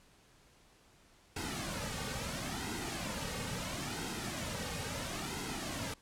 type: noise with flanger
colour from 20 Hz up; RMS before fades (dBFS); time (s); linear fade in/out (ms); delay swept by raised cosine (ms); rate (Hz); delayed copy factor
pink; -39; 1.36-5.94; 5; 1.7 to 3; 0.74; -0.65
effects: pink hiss -64 dBFS RMS until 6.01 s + low-pass 10000 Hz 12 dB/octave